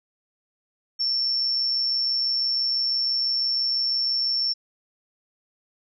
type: tone with amplitude modulation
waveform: sine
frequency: 5420 Hz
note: E8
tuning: 47 cents sharp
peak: -19 dBFS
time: 0.99-4.54 s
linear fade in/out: 20 ms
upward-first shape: sine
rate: 126 Hz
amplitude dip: 45%
effects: none